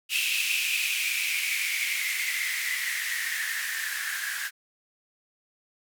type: noise with band-pass filter sweep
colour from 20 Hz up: violet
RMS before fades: -29 dBFS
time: 0.09-4.51 s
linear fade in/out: 50 ms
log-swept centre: 2700 to 1600 Hz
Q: 9.1
effects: none